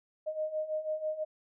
sine beating tone pair, 616 / 622.1 Hz, D#5 / D#5, -17 / 0 cents, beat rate 6.1 Hz, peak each -37 / -33 dBFS, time 0.26-1.25 s, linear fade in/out 20 ms, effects none

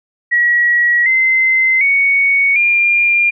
sine tone with pitch steps, 1917 / 2066 / 2228 / 2401 Hz, A#6 / C7 / C#7 / D7, +48 / -22 / +8 / +38 cents, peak -9 dBFS, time 0.31-3.31 s, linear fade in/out 20 ms, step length 750 ms, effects none

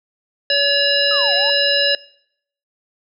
harmonic tone, 567 Hz, C#5, 39 cents sharp, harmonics 1 / 3 / 5 / 7 / 9, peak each -20 / -20 / -20 / -20 / -20 dBFS, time 0.5-1.95 s, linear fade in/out 2 ms
triangle linear two-way sweep, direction down then up, 1319 to 673 to 935 Hz, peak -24 dBFS, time 1.11-1.5 s, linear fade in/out 0 ms, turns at 1.34 s
effects noise-tail reverb RT60 0.7 s tail -22 dB re dry

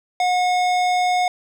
sine tone with hard clipping, 725 Hz, F#5, 35 cents flat, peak -18 dBFS, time 0.2-1.28 s, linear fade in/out 2 ms, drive 15 dB, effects none

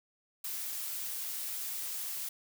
blue noise, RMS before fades -38 dBFS, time 0.44-2.29 s, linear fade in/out 5 ms, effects none

